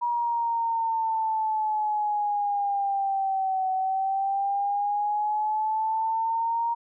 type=exponential two-way sweep; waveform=sine; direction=down then up; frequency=959 to 753 to 937 Hz; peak=-23 dBFS; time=0.01-6.75 s; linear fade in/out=20 ms; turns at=3.7 s; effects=none